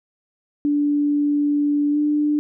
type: tone with pitch glide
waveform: sine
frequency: 291.3 to 296.9 Hz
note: D4 to D4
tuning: -14 to +19 cents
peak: -16 dBFS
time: 0.65-2.39 s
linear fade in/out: 0 ms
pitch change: +33 cents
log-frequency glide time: 1.91-1.98 s
effects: none